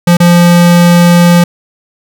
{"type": "tone with dropouts", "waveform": "square", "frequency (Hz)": 173.7, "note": "F3", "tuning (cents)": -9, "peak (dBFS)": -3, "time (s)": [0.07, 1.44], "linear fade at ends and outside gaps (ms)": 5, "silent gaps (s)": [0.17, 0.201], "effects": []}